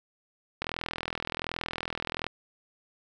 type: click train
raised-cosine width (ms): 0.3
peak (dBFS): -15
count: 69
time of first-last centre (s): 0.62-2.266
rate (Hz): 41.3
effects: none